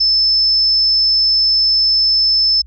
sine tone, 5260 Hz, E8, 5 cents flat, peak -10 dBFS, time 0-2.62 s, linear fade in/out 10 ms, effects added 60 Hz sine -36 dBFS peak until 2.66 s

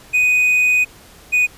triangle tone pair in turn, 2491 / 2479 Hz, D#7 / D#7, +1 / -7 cents, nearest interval unison, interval 8 cents, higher first, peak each -10 dBFS, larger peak neither, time 0.13-0.85 / 1.32-1.47 s, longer first, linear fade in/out 20 ms, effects pink hiss -44 dBFS RMS until 1.57 s + resampled to 32000 Hz

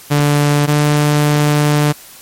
sawtooth tone pair in turn, 145.9 / 148.11 Hz, D3 / D3, -11 / +15 cents, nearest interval unison, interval 26 cents, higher second, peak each -6 dBFS, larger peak neither, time 0.1-0.67 / 0.67-1.93 s, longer second, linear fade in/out 20 ms, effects white hiss -38 dBFS RMS until 2.21 s + MP3 64 kbps

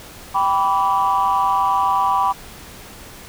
sine chord, G major, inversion none, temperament equal with one note detuned, 784 / 987.8 / 1154.5 Hz, G5 / B5 / D6, 0 / 0 / -30 cents, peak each -19 / -17 / -19 dBFS, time 0.34-2.33 s, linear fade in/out 20 ms, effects tanh soft clip ceiling -8 dBFS + pink hiss -39 dBFS RMS until 3.28 s

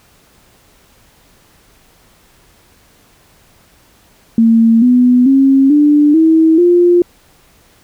sine tone with pitch steps, 227.4 / 248 / 270.4 / 294.9 / 321.6 / 350.7 Hz, A#3 / B3 / C#4 / D4 / E4 / F4, -43 / +7 / -43 / +7 / -43 / +7 cents, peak -5 dBFS, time 4.38-7.02 s, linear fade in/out 2 ms, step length 440 ms, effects pink hiss -49 dBFS RMS until 7.83 s

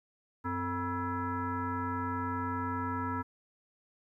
sine tone with frequency modulation, 615 Hz, D#5, 20 cents flat, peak -31 dBFS, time 0.44-3.23 s, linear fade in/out 20 ms, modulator 355 Hz, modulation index 2.4, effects 12-bit

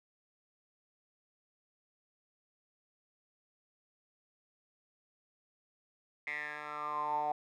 10% pulse tone with band-pass filter sweep, 149.5 Hz, D3, 31 cents sharp, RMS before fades -37 dBFS, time 6.27-7.32 s, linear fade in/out 2 ms, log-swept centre 2100 to 760 Hz, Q 9.9, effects none

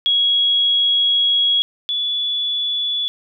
sine tone pair in turn, 3322 / 3433 Hz, G#7 / A7, 0 / -43 cents, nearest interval minor second, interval 57 cents, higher second, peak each -13 / -18 dBFS, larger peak first, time 0.06-1.62 / 1.89-3.08 s, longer first, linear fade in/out 0 ms, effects none

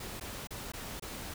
pink noise with dropouts, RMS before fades -42 dBFS, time 0-1.34 s, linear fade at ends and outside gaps 5 ms, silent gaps 0.199-0.209 / 0.472-0.506 / 0.72-0.735 / 0.998-1.022 s, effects none

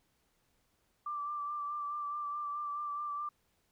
sine tone with vibrato, 1174.7 Hz, D6, in tune, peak -35 dBFS, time 1.06-3.29 s, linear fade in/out 5 ms, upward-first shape sine, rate 4.7 Hz, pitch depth 25 cents each way, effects pink hiss -75 dBFS RMS until 3.71 s

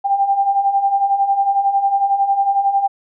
sine beating tone pair, 784 / 795 Hz, G5 / G5, 0 / +24 cents, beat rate 11 Hz, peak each -20 / -14 dBFS, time 0.04-2.88 s, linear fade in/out 20 ms, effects none

